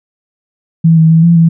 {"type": "tone with pitch steps", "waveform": "sine", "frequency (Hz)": [164, 160.6, 162.8, 169.7, 165.2], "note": ["E3", "E3", "E3", "F3", "E3"], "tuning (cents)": [-9, -45, -21, -49, 4], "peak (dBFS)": -3, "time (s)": [0.84, 1.49], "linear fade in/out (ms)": 10, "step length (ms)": 130, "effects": []}